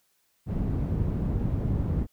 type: low-pass noise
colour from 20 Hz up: white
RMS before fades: -27 dBFS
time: 0.46-2.07 s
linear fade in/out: 50 ms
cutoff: 160 Hz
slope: 12 dB/octave
effects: white hiss -70 dBFS RMS until 2.12 s